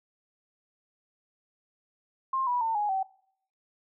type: tone with pitch steps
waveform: sine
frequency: 1060 / 977.7 / 901.7 / 831.7 / 767.1 Hz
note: C6 / B5 / A5 / G#5 / G5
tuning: +22 / -18 / +42 / +2 / -38 cents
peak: -25 dBFS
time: 2.33-3.03 s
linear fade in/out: 5 ms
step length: 140 ms
effects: noise-tail reverb RT60 0.7 s tail -24 dB re dry